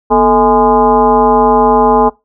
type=tone with frequency modulation; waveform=sine; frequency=636 Hz; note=D#5; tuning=38 cents sharp; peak=-5 dBFS; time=0.1-2.1 s; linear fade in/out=20 ms; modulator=196 Hz; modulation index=2; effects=noise-tail reverb RT60 0.2 s tail -20 dB re dry